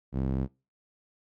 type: tone with band-pass filter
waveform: sawtooth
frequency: 66.2 Hz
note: C2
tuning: 21 cents sharp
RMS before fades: -29 dBFS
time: 0.12-0.48 s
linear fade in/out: 50 ms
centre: 190 Hz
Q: 0.95
effects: noise-tail reverb RT60 0.3 s tail -24 dB re dry